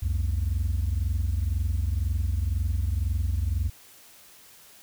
sine tone pair together, 65.41 / 87.39 Hz, C2 / F2, 0 / +2 cents, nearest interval perfect fourth, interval 502 cents, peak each -24 dBFS, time 0.02-3.7 s, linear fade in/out 10 ms, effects tanh soft clip ceiling -20 dBFS + white hiss -52 dBFS RMS until 4.82 s

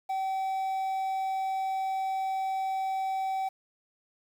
triangle tone with quantisation, 767 Hz, G5, 38 cents flat, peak -26 dBFS, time 0.09-3.49 s, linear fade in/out 10 ms, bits 9, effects none

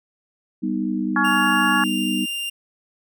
sine chord, G augmented, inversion none, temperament equal, 196 / 246.9 / 311.1 Hz, G3 / B3 / D#4, 0 / 0 / 0 cents, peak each -25 dBFS, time 0.62-2.26 s, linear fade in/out 20 ms
harmonic tone, 280.6 Hz, C#4, 21 cents sharp, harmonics 3 / 4 / 5 / 6, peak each -25 / -22 / -23 / -21 dBFS, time 1.16-1.84 s, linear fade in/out 2 ms
45% pulse tone, 2794 Hz, F7, in tune, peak -25 dBFS, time 1.24-2.5 s, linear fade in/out 10 ms
effects none

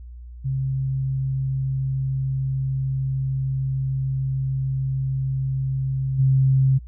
sine tone with level steps, 133.3 Hz, C3, 33 cents sharp, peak -21 / -14 dBFS, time 0.44-6.79 s, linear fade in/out 20 ms, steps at 6.18 s, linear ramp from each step 20 ms, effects added 60 Hz sine -36 dBFS peak until 6.87 s

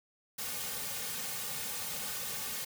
white noise with comb filter, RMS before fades -38 dBFS, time 0.38-2.65 s, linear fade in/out 10 ms, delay 3 ms, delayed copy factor -0.9, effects none

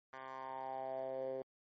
10% pulse tone with band-pass filter sweep, 132.1 Hz, C3, 17 cents sharp, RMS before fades -43 dBFS, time 0.13-1.42 s, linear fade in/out 2 ms, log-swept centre 1300 to 460 Hz, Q 5, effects MP3 32 kbps

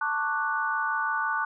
sine chord, D major seventh, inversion second, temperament equal with one note detuned, 888.2 / 1108.7 / 1174.7 / 1480 Hz, A5 / C#6 / D6 / F#6, +16 / 0 / 0 / 0 cents, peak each -31 / -34 / -31 / -28 dBFS, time 0.01-1.45 s, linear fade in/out 5 ms, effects none

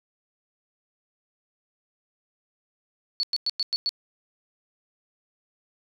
sine tone bursts, 4435 Hz, C#8, in tune, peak -22 dBFS, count 6, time 3.2-3.892 s, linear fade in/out 0 ms, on 32 ms, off 100 ms, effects none

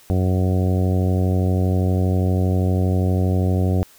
harmonic tone, 92.5 Hz, F#2, in tune, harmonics 1 / 2 / 3 / 4 / 5 / 6 / 7 / 8, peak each -17 / -23 / -27 / -29 / -31 / -33 / -34 / -35 dBFS, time 0.1-3.83 s, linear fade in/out 0 ms, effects white hiss -50 dBFS RMS until 3.98 s

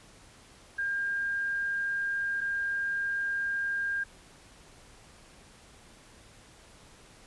sine tone pair in turn, 1606 / 1606 Hz, G6 / G6, +41 / +41 cents, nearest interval unison, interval 0 cents, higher neither, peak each -28 dBFS, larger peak neither, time 0.78-2.41 / 2.41-4.04 s, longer neither, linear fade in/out 10 ms, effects pink hiss -55 dBFS RMS until 7.26 s + resampled to 24000 Hz

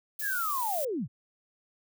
violet noise, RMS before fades -35 dBFS, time 0.19-0.85 s, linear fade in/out 5 ms
sine linear sweep, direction down, 1746 to 92.5 Hz, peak -29 dBFS, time 0.21-1.08 s, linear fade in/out 50 ms
effects none

